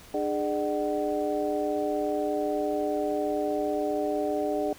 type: harmonic tone with a mistuned harmonic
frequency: 150 Hz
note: D3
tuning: 37 cents sharp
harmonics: 2 / 3 / 4 / 5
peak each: -31 / -30 / -30 / -33 dBFS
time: 0.14-4.73 s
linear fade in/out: 2 ms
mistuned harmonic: 3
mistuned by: -140 cents
effects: pink hiss -50 dBFS RMS until 4.78 s